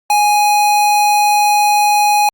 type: tone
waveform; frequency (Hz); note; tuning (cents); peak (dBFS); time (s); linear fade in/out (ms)
square; 831; G#5; +1; -10; 0.1-2.29; 2
effects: Opus 48 kbps